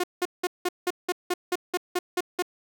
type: tone bursts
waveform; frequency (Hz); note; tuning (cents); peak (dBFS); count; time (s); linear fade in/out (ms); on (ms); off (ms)
sawtooth; 358.9; F4; +47; -19; 12; 0-2.424; 5; 37; 180
effects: none